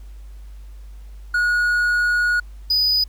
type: tone pair in turn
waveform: triangle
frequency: 1451 / 4969 Hz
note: F#6 / D#8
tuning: -34 / -3 cents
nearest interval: octave + major sixth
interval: 2131 cents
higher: second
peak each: -14 dBFS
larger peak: neither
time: 1.34-2.4 / 2.7-3.04 s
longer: first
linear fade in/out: 5 ms
effects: added 50 Hz sine -35 dBFS peak until 3.08 s + pink hiss -57 dBFS RMS until 3.08 s